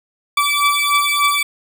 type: beating tone pair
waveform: 20% pulse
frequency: 1155 / 1158.4 Hz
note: D6 / D6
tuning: -29 / -24 cents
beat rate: 3.4 Hz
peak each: -12 dBFS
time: 0.37-1.43 s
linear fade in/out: 5 ms
effects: none